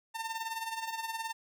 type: tone with tremolo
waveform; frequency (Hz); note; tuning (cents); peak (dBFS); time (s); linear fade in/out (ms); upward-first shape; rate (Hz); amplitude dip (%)
sawtooth; 902; A5; +43; -29; 0.14-1.33; 20; sine; 19; 65
effects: none